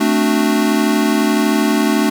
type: chord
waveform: square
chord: D dominant seventh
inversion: second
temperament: equal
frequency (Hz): 220 / 261.6 / 293.7 / 370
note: A3 / C4 / D4 / F#4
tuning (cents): 0 / 0 / 0 / 0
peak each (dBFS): -17 / -22 / -17 / -22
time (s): 0-2.1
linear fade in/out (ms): 10
effects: none